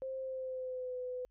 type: tone with pitch glide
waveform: sine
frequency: 527 to 502 Hz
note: C5 to B4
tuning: +12 to +28 cents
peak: -37 dBFS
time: 0.02-1.25 s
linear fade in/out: 0 ms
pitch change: -84 cents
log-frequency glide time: 0.19-0.97 s
effects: added 49 Hz sine -70 dBFS peak until 1.3 s